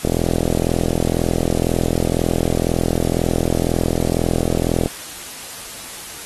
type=click train; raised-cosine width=2 ms; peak=-4 dBFS; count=203; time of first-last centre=0.05-4.86 s; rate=42 Hz; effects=white hiss -33 dBFS RMS until 6.25 s + AAC 32 kbps